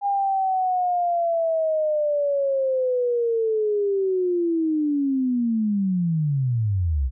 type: linear sweep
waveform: sine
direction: down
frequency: 810 to 59.5 Hz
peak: -19 dBFS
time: 0.01-7.11 s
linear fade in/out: 50 ms
effects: none